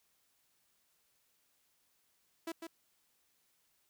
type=tone with echo; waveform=sawtooth; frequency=329.7 Hz; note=E4; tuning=in tune; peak=-34 dBFS; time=2.47-2.52 s; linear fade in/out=5 ms; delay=150 ms; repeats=1; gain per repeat=-5 dB; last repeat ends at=2.67 s; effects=white hiss -75 dBFS RMS until 3.89 s